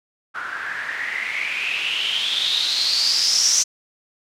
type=noise with low-pass filter sweep; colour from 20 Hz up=blue; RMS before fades=-22 dBFS; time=0.34-3.64 s; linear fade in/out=20 ms; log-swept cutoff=1400 to 6100 Hz; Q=8.3; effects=none